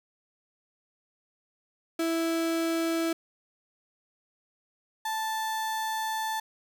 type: tone pair in turn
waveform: 35% pulse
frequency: 329.6 / 879.9 Hz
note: E4 / A5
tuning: 0 / 0 cents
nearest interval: octave + perfect fourth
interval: 1700 cents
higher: second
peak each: -24 / -27 dBFS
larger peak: first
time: 1.99-3.13 / 5.05-6.4 s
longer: second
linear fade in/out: 5 ms
effects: none